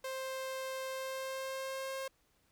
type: tone with pitch glide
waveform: sawtooth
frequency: 526 to 534.3 Hz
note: C5 to C5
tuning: +9 to +36 cents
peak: -34 dBFS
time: 0.04-2.08 s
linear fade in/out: 5 ms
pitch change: +27 cents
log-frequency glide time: 0.89-1.94 s
effects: pink hiss -73 dBFS RMS until 2.51 s